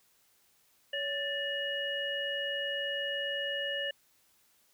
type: tone cluster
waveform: sine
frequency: 564 / 1767 / 2893 Hz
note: C#5 / A6 / F#7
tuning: +30 / +7 / -40 cents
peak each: -37 / -36 / -35 dBFS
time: 0.93-3.91 s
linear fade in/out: 5 ms
effects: white hiss -68 dBFS RMS until 4.73 s